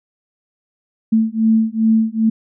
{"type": "beating tone pair", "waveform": "sine", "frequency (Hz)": [220.9, 223.4], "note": ["A3", "A3"], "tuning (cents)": [7, 27], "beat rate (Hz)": 2.5, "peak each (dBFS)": -15, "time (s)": [1.12, 2.3], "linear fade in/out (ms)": 10, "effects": []}